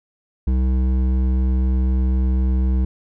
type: tone with hard clipping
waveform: sine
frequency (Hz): 64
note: C2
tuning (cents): -38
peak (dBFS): -17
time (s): 0.47-2.85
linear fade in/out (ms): 5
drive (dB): 10
effects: none